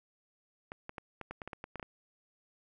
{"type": "clicks", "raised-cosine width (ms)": 0.5, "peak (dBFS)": -26, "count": 12, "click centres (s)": [0.719, 0.894, 0.982, 1.213, 1.31, 1.418, 1.476, 1.532, 1.641, 1.757, 1.797, 1.828], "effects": []}